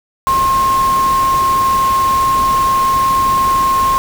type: tone in noise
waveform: sine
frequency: 1068 Hz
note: C6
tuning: 35 cents sharp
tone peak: -10 dBFS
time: 0.27-3.98 s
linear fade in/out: 0 ms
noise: pink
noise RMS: -24 dBFS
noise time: 0.27-3.98 s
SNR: +11 dB
effects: none